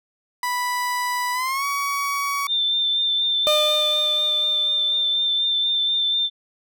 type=tone with pitch glide; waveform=30% pulse; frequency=987 to 1127.2 Hz; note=B5 to C#6; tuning=-1 to +29 cents; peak=-19 dBFS; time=0.43-2.47 s; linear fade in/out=2 ms; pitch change=+230 cents; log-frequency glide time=1.33-1.65 s
type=tone with vibrato; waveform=sine; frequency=3570 Hz; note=A7; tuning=24 cents sharp; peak=-18 dBFS; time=2.47-6.3 s; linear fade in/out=50 ms; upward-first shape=sine; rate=4.1 Hz; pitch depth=18 cents each way
type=tone with exponential decay; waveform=35% pulse; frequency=606 Hz; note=D#5; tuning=46 cents flat; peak=-15 dBFS; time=3.47-5.45 s; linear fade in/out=0 ms; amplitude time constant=430 ms
effects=none